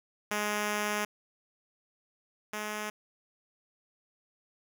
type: tone pair in turn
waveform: 5% pulse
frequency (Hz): 209 / 211.7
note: G#3 / G#3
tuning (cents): +11 / +33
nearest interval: unison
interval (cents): 22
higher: second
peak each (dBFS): -18 / -23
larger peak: first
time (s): 0.31-1.05 / 2.53-2.9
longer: first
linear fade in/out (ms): 5
effects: none